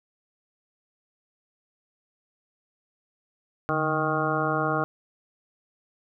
harmonic tone with a mistuned harmonic, 156.2 Hz, D#3, 7 cents sharp, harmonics 1 / 2 / 3 / 4 / 5 / 7 / 8 / 9, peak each -31 / -31 / -31 / -31 / -31 / -31 / -31 / -31 dBFS, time 3.69-4.84 s, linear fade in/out 0 ms, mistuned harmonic 1, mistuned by -92 cents, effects none

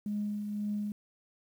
sine tone with tremolo, 207.7 Hz, G#3, in tune, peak -29 dBFS, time 0.06-0.92 s, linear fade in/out 2 ms, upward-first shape triangle, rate 1.9 Hz, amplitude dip 45%, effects tanh soft clip ceiling -25 dBFS + 10-bit

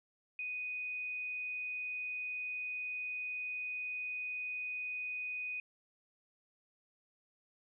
sine tone, 2489 Hz, D#7, in tune, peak -37 dBFS, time 0.39-5.6 s, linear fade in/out 2 ms, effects none

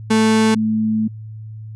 35% pulse / sine tone pair in turn, 220 / 218.2 Hz, A3 / A3, 0 / -14 cents, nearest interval unison, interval 14 cents, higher first, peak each -10 / -15 dBFS, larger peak first, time 0.1-0.55 / 0.55-1.08 s, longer second, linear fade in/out 10 ms, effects added 109 Hz sine -30 dBFS peak until 1.75 s + resampled to 24000 Hz

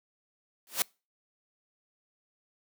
white noise with exponential growth, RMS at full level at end -23 dBFS, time 0.67-0.82 s, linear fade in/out 0 ms, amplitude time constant 32 ms, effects noise-tail reverb RT60 0.3 s tail -26 dB re dry + high-pass 200 Hz 12 dB/octave

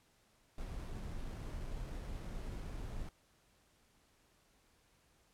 brown noise with sample-and-hold, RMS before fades -43 dBFS, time 0.58-3.09 s, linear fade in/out 2 ms, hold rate 7350 Hz, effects pink hiss -71 dBFS RMS until 5.33 s + low-pass 12000 Hz 12 dB/octave

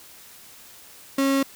35% pulse tone, 272.9 Hz, C#4, 27 cents flat, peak -17 dBFS, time 1.18-1.43 s, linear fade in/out 5 ms, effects white hiss -47 dBFS RMS until 1.55 s

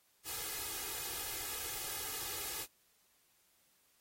white noise with comb filter, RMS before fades -41 dBFS, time 0.24-2.67 s, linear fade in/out 50 ms, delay 2.4 ms, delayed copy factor +0.7, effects white hiss -72 dBFS RMS until 4 s + AAC 48 kbps

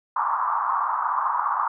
pink band-pass noise, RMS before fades -24 dBFS, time 0.16-1.68 s, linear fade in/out 5 ms, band 930 to 1200 Hz, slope 48 dB/octave, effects none

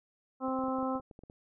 harmonic tone, 261.6 Hz, C4, in tune, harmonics 1 / 2 / 3 / 4 / 5, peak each -33 / -36 / -38 / -39 / -40 dBFS, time 0.4-1.01 s, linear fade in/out 50 ms
clicks, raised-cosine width 2 ms, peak -36 dBFS, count 12, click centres 0.483 / 0.589 / 0.638 / 0.683 / 0.786 / 0.829 / 0.954 / 0.999 / 1.112 / 1.191 / 1.236 / 1.299 s
effects none

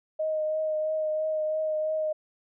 sine tone with vibrato, 622.3 Hz, D#5, in tune, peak -25 dBFS, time 0.19-2.13 s, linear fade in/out 10 ms, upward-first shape triangle, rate 3 Hz, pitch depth 19 cents each way, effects none

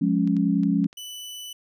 sine chord, Db major, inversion first, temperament equal with one note detuned, 177.15 / 207.7 / 277.2 Hz, F3 / Ab3 / Db4, +25 / 0 / 0 cents, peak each -23 dBFS, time 0.01-0.87 s, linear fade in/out 10 ms
clicks, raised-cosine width 0.2 ms, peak -29 dBFS, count 5, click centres 0.275 / 0.367 / 0.634 / 0.843 / 0.929 s
sawtooth tone, 2982 Hz, F#7, 13 cents sharp, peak -32 dBFS, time 0.97-1.53 s, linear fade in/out 5 ms
effects none

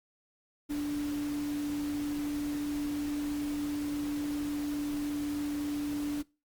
sine tone in noise, 292.2 Hz, D4, 9 cents flat, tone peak -30 dBFS, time 0.69-6.23 s, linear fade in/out 20 ms, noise pink, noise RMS -45 dBFS, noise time 0.69-6.23 s, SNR +12 dB, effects noise-tail reverb RT60 0.3 s tail -23 dB re dry + Opus 48 kbps

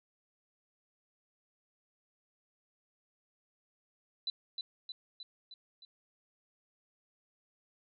sine tone with echo, 3990 Hz, B7, 17 cents sharp, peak -32 dBFS, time 4.27-4.3 s, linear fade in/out 2 ms, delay 310 ms, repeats 5, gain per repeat -4 dB, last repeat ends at 5.85 s, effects none

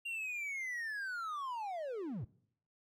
triangle linear sweep, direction down, 2794 to 88.2 Hz, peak -36 dBFS, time 0.05-2.25 s, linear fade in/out 10 ms, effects noise-tail reverb RT60 0.7 s tail -22 dB re dry

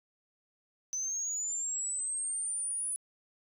sine linear sweep, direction up, 6040 to 9960 Hz, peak -31 dBFS, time 0.93-2.96 s, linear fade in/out 0 ms, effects tanh soft clip ceiling -27 dBFS

